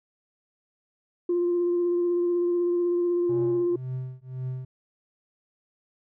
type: tone with vibrato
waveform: sine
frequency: 349.7 Hz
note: F4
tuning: 2 cents sharp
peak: -20 dBFS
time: 1.29-3.76 s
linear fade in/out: 5 ms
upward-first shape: sine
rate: 16 Hz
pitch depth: 15 cents each way
type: tone with tremolo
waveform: triangle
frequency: 128.8 Hz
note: C3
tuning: 27 cents flat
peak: -25 dBFS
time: 3.29-4.65 s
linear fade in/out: 5 ms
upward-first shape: triangle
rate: 1.9 Hz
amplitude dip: 100%
effects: tanh soft clip ceiling -18 dBFS